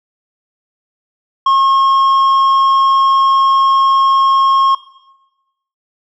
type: tone with tanh clipping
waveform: sine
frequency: 1081 Hz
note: C#6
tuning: 44 cents flat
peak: -9 dBFS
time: 1.46-4.75 s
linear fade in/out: 5 ms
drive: 6 dB
effects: noise-tail reverb RT60 1.0 s tail -17 dB re dry